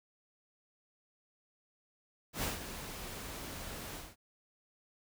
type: noise with ADSR envelope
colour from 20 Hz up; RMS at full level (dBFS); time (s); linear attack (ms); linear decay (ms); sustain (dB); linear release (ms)
pink; -34; 2.33-4.16; 100; 150; -10; 200
effects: none